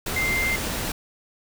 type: tone in noise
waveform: sine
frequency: 2093 Hz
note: C7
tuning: in tune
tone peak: -22 dBFS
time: 0.16-0.56 s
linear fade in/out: 5 ms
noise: pink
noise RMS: -28 dBFS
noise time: 0.06-0.92 s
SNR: +3 dB
effects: none